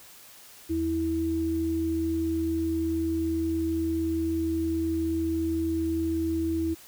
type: tone pair together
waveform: sine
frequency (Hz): 82.41 / 326.7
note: E2 / E4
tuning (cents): 0 / -15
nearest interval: 2 octaves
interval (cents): 2385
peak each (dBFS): -33 / -25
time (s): 0.69-6.75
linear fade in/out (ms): 20
effects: white hiss -50 dBFS RMS until 6.87 s